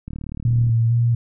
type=click train; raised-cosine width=5 ms; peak=-19 dBFS; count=24; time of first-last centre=0.08-0.693 s; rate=37.5 Hz
type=tone with vibrato; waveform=sine; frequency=116.54 Hz; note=A#2; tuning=in tune; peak=-14 dBFS; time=0.45-1.15 s; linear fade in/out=5 ms; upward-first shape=square; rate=2.2 Hz; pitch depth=25 cents each way
effects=none